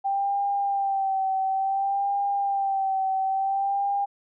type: tone with vibrato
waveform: sine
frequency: 784 Hz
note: G5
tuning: in tune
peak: -22 dBFS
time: 0.04-4.06 s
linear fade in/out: 20 ms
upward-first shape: sine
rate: 0.57 Hz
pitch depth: 40 cents each way
effects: none